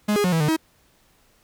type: tone with pitch steps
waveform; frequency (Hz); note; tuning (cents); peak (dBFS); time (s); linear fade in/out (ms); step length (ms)
45% pulse; 209.2 / 411.8 / 180.5 / 163 / 150.9 / 319.2; G#3 / G#4 / F#3 / E3 / D3 / D#4; +13 / -15 / -43 / -19 / +47 / +44; -18; 0.08-0.566; 10; 81
effects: pink hiss -60 dBFS RMS until 1.43 s